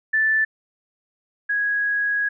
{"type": "tone pair in turn", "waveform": "sine", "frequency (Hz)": [1758, 1659.1], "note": ["A6", "G#6"], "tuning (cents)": [-2, -2], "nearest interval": "minor second", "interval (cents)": 100, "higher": "first", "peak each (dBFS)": [-16, -19], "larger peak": "first", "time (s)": [[0.13, 0.45], [1.49, 2.29]], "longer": "second", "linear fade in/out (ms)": 10, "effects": []}